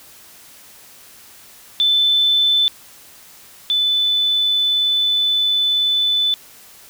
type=tone pair in turn; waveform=sine; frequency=3520 / 3501 Hz; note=A7 / A7; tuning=0 / -9 cents; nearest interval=unison; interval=9 cents; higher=first; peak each=-12 / -14 dBFS; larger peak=first; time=1.8-2.68 / 3.7-6.34 s; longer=second; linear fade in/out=0 ms; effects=white hiss -44 dBFS RMS until 6.89 s